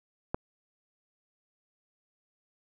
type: click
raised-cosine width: 1 ms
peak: -15 dBFS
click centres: 0.345 s
effects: none